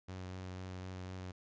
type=tone with vibrato; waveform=sawtooth; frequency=92.5 Hz; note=F#2; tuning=in tune; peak=-39 dBFS; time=0.08-1.32 s; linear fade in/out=10 ms; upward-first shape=triangle; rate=4 Hz; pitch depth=17 cents each way; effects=resampled to 16000 Hz